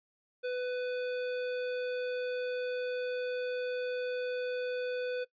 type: tone with hard clipping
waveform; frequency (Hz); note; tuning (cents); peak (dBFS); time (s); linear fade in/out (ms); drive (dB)
sine; 498.6; B4; +16; -34; 0.43-5.25; 20; 16
effects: noise-tail reverb RT60 0.1 s tail -20 dB re dry + resampled to 11025 Hz